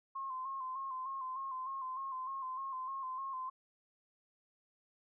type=tone with vibrato; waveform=sine; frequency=1056 Hz; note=C6; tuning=16 cents sharp; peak=-38 dBFS; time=0.15-3.5 s; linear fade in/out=10 ms; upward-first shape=square; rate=3.3 Hz; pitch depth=39 cents each way; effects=none